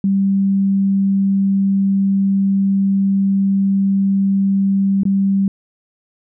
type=tone with dropouts; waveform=sine; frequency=195.7 Hz; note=G3; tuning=3 cents flat; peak=-12 dBFS; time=0.04-5.48 s; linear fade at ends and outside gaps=2 ms; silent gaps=5.034-5.053 s; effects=none